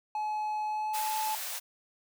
triangle tone with pitch glide, 852 to 866.4 Hz, G#5 to A5, +44 to -27 cents, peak -28 dBFS, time 0.15-1.35 s, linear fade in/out 2 ms, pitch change +29 cents, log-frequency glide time 0.66-1.18 s
white high-pass noise, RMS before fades -37 dBFS, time 0.93-1.6 s, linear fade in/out 20 ms, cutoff 540 Hz, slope 48 dB/octave
effects none

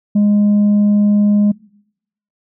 sine tone, 206.4 Hz, G#3, 10 cents flat, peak -6 dBFS, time 0.15-1.52 s, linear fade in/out 10 ms, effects noise-tail reverb RT60 0.8 s tail -26 dB re dry + tanh soft clip ceiling -8 dBFS

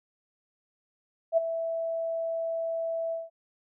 sine tone with ADSR envelope, 659.3 Hz, E5, in tune, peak -17 dBFS, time 1.32-3.3 s, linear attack 53 ms, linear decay 15 ms, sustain -11 dB, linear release 180 ms, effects none

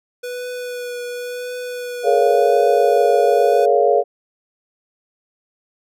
square tone with vibrato, 491.6 Hz, B4, 8 cents flat, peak -26 dBFS, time 0.23-3.66 s, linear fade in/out 10 ms, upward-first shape triangle, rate 0.94 Hz, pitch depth 18 cents each way
sine chord, Bb minor seventh, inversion third, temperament just, 419.5 / 466.2 / 559.4 / 699.2 Hz, Ab4 / Bb4 / Db5 / F5, +17 / 0 / +16 / +2 cents, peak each -17 dBFS, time 2.03-4.04 s, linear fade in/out 50 ms
effects none

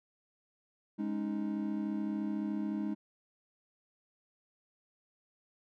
triangle chord, Ab suspended fourth, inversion none, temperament equal, 207.7 / 277.2 / 311.1 Hz, Ab3 / Db4 / Eb4, 0 / 0 / 0 cents, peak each -33 / -39 / -35 dBFS, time 0.98-2.95 s, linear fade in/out 20 ms, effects none

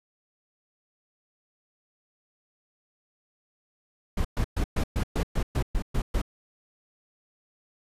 brown noise bursts, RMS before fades -25 dBFS, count 11, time 4.17-6.217 s, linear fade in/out 5 ms, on 77 ms, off 120 ms, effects resampled to 32000 Hz

